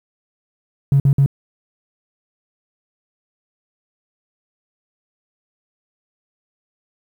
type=tone bursts; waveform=triangle; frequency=138.59 Hz; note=C#3; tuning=in tune; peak=-6 dBFS; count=3; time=0.92-1.261 s; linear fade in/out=2 ms; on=79 ms; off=52 ms; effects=tanh soft clip ceiling -7 dBFS + 8-bit